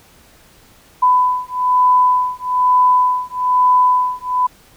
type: beating tone pair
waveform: sine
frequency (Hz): 1000 / 1001.1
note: B5 / B5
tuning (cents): +21 / +23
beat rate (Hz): 1.1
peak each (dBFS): -14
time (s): 1.02-4.47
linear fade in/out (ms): 10
effects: pink hiss -48 dBFS RMS until 4.76 s